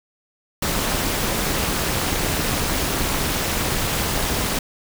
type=noise with amplitude modulation; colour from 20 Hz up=pink; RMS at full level=-19 dBFS; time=0.62-4.59 s; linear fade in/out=5 ms; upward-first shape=sine; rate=236 Hz; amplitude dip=70%; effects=none